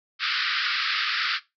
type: band-pass noise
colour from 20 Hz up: pink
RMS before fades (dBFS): -26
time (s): 0.19-1.4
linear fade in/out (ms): 50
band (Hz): 1200 to 5100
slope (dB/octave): 96
effects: noise-tail reverb RT60 0.2 s tail -17 dB re dry